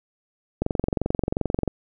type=click train; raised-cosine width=2 ms; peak=-9 dBFS; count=25; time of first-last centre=0.62-1.677 s; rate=22.7 Hz; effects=none